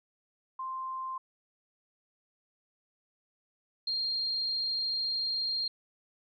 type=tone pair in turn; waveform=sine; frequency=1046.5 / 4209 Hz; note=C6 / C8; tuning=0 / +9 cents; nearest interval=2 octaves; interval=2409 cents; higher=second; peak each=-34 / -29 dBFS; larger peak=second; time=0.59-1.18 / 3.87-5.68 s; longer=second; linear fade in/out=5 ms; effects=none